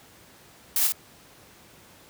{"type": "noise with echo", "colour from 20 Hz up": "blue", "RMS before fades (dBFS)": -23, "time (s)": [0.76, 0.87], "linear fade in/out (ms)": 2, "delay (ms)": 52, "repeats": 1, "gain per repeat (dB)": -3, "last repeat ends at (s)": 0.922, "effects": ["pink hiss -52 dBFS RMS until 2.09 s", "high-pass 80 Hz 12 dB/octave"]}